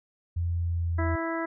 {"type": "tone with pitch glide", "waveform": "sine", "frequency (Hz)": [85.6, 84.62], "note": ["F2", "E2"], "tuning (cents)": [-34, 46], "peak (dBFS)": -25, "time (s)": [0.36, 1.16], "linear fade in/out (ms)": 10, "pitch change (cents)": -20, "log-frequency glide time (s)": [0.59, 0.93]}
{"type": "harmonic tone", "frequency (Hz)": 329.6, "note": "E4", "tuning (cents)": 0, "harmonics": [1, 2, 3, 4, 5, 6], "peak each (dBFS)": [-31, -34, -36, -37, -38, -39], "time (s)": [0.98, 1.46], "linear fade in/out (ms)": 10}
{"effects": []}